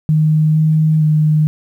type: tone with pitch steps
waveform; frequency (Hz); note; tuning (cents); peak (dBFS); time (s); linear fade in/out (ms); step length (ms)
sine; 155 / 156.4 / 153.6; D#3 / D#3 / D#3; -6 / +9 / -22; -9; 0.09-1.47; 0; 460
effects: 8-bit